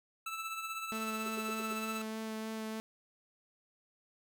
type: tone with tremolo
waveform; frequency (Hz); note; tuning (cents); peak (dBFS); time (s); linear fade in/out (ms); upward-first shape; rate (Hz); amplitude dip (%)
25% pulse; 1318.5; E6; 0; -32; 0.26-2.02; 5; triangle; 16; 55
type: tone with vibrato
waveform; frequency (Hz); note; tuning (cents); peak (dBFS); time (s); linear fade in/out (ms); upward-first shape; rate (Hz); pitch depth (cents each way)
sawtooth; 220; A3; 0; -34; 0.92-2.8; 0; sine; 3.3; 10
type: tone bursts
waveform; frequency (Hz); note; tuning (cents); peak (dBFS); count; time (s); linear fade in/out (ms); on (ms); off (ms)
triangle; 415.3; G#4; 0; -38; 5; 1.26-1.729; 2; 21; 91
effects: none